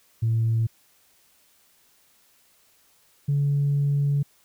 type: tone pair in turn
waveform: sine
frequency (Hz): 113.4 / 142.48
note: A#2 / C#3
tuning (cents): -47 / +48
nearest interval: major third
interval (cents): 395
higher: second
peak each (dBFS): -18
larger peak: neither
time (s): 0.22-0.67 / 3.28-4.23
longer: second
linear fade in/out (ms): 10
effects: tanh soft clip ceiling -16 dBFS + white hiss -61 dBFS RMS until 4.44 s